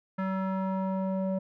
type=tone with low-pass filter sweep; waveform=square; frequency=190.3 Hz; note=F#3; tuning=49 cents sharp; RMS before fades=-30 dBFS; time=0.18-1.39 s; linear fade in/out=10 ms; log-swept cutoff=1500 to 620 Hz; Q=2.3; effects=none